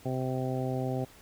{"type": "harmonic tone", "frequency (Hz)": 129.5, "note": "C3", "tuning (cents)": -17, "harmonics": [1, 2, 3, 4, 5, 6], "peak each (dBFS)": [-32, -35, -37, -38, -39, -40], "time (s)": [0.05, 1.05], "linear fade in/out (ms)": 10, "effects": ["pink hiss -55 dBFS RMS until 1.21 s"]}